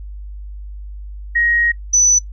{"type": "tone pair in turn", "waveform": "sine", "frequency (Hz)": [1884, 5981], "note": ["A#6", "F#8"], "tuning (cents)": [18, 18], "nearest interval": "octave + minor sixth", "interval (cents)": 2000, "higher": "second", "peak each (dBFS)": [-13, -8], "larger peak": "second", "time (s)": [[1.35, 1.72], [1.93, 2.19]], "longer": "first", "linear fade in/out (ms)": 10, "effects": ["noise-tail reverb RT60 0.1 s tail -19 dB re dry", "added 50 Hz sine -28 dBFS peak until 2.32 s"]}